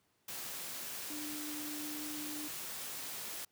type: tone in noise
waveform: sine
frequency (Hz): 300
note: D4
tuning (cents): +37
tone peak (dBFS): -43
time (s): 1.1-2.48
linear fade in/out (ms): 5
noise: white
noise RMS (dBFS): -43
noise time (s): 0.28-3.45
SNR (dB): -3
effects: pink hiss -75 dBFS RMS until 3.51 s + high-pass 100 Hz 12 dB/octave